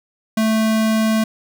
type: tone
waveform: square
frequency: 220 Hz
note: A3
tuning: in tune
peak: -15 dBFS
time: 0.37-1.24 s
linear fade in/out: 5 ms
effects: none